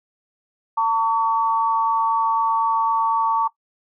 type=tone pair together; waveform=sine; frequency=902 / 1131.9 Hz; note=A5 / C#6; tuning=+43 / +36 cents; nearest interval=major third; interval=393 cents; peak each=-18 / -20 dBFS; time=0.77-3.48 s; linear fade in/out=10 ms; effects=noise-tail reverb RT60 0.1 s tail -18 dB re dry